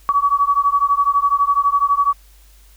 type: beating tone pair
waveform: sine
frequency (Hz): 1130 / 1142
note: C#6 / D6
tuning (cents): +33 / -49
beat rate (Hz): 12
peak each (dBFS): -16 / -16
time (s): 0.09-2.13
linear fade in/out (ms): 0
effects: added 50 Hz sine -45 dBFS peak until 2.76 s + white hiss -53 dBFS RMS until 2.76 s